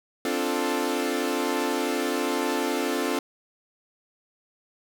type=chord; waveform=sawtooth; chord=D minor seventh; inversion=third; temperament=equal; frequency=261.6 / 293.7 / 349.2 / 440 Hz; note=C4 / D4 / F4 / A4; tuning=0 / 0 / 0 / 0 cents; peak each=-26 dBFS; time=0.25-3.19 s; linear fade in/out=2 ms; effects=none